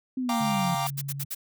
sine linear sweep, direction down, 262.5 to 168.5 Hz, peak -26 dBFS, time 0.17-0.75 s, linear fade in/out 5 ms
45% pulse chord, G minor seventh, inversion third, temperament equal, 698.5 / 784 / 932.3 / 1174.7 Hz, F5 / G5 / Bb5 / D6, 0 / 0 / 0 / 0 cents, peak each -32 dBFS, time 0.29-0.87 s, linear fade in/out 2 ms
sine tone with pitch glide, 142.7 to 139.6 Hz, D3 to C#3, -49 to +13 cents, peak -32 dBFS, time 0.4-1.25 s, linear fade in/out 10 ms, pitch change -38 cents, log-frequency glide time 0.54-0.6 s
blue noise bursts, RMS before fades -32 dBFS, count 5, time 0.86-1.349 s, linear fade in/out 10 ms, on 45 ms, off 66 ms
effects none

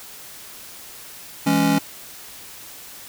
square chord, C# minor, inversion first, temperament just, 166.31 / 207.9 / 277.2 Hz, E3 / G#3 / C#4, +16 / +2 / 0 cents, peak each -23 / -23 / -19 dBFS, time 1.46-1.79 s, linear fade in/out 10 ms, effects white hiss -40 dBFS RMS until 3.08 s

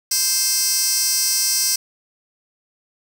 15% pulse tone with high-pass filter, 523.3 Hz, C5, in tune, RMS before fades -19 dBFS, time 0.11-1.76 s, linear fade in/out 5 ms, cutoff 6100 Hz, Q 2, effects none

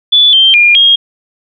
sine tone with pitch steps, 3460 / 3151 / 2412 / 3254 Hz, A7 / G7 / D7 / G#7, -30 / +8 / +46 / -36 cents, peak -3 dBFS, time 0.12-0.96 s, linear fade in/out 10 ms, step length 210 ms, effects none

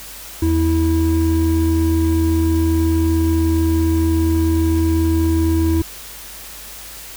triangle tone pair together, 82.16 / 326 Hz, E2 / E4, -5 / -19 cents, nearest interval 2 octaves, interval 2386 cents, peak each -14 / -14 dBFS, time 0.42-5.82 s, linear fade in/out 5 ms, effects added 50 Hz sine -43 dBFS peak until 7.16 s + white hiss -35 dBFS RMS until 7.16 s

